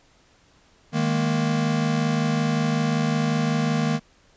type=chord; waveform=square; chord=D# suspended fourth; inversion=none; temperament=equal; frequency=155.56 / 207.7 / 233.1 Hz; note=D#3 / G#3 / A#3; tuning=0 / 0 / 0 cents; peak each=-24 / -29 / -25 dBFS; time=0.92-4 s; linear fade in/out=50 ms; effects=pink hiss -58 dBFS RMS until 4.36 s + resampled to 16000 Hz